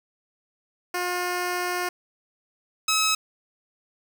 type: tone pair in turn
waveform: 10% pulse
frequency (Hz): 357.3 / 1285.1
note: F4 / E6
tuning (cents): +40 / -44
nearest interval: octave + minor seventh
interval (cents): 2216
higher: second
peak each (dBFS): -17 / -12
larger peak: second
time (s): 0.94-1.89 / 2.88-3.15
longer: first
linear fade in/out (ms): 5
effects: 9-bit